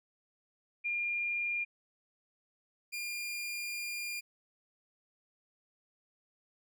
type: tone pair in turn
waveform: sine / sawtooth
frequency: 2407 / 2407 Hz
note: D7 / D7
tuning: +42 / +42 cents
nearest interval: unison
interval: 0 cents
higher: neither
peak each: -31 / -33 dBFS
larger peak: first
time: 0.84-1.65 / 2.92-4.21 s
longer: second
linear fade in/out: 20 ms
effects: none